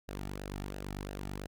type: tone with flanger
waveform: sawtooth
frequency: 49 Hz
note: G1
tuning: in tune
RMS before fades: -41 dBFS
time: 0.08-1.47 s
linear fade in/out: 10 ms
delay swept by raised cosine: 0.88 to 1.98 ms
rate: 2.9 Hz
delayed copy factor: -0.6
effects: none